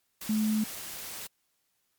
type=tone in noise; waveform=sine; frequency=215.9 Hz; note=A3; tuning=33 cents flat; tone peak=-24 dBFS; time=0.29-0.64 s; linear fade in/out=5 ms; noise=white; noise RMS=-40 dBFS; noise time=0.21-1.27 s; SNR=+13 dB; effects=white hiss -75 dBFS RMS until 1.98 s + MP3 96 kbps